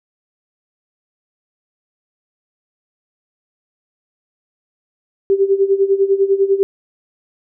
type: tone with tremolo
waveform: sine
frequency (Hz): 392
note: G4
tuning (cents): 0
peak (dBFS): -8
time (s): 5.3-6.63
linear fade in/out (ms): 0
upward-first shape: sine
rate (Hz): 10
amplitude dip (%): 80
effects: none